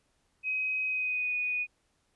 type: tone with pitch glide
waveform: sine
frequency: 2528 to 2476 Hz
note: D#7 to D#7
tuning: +27 to -9 cents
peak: -28 dBFS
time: 0.43-1.67 s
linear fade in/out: 50 ms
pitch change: -36 cents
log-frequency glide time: 0.86-1.35 s
effects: pink hiss -73 dBFS RMS until 2.15 s + resampled to 24000 Hz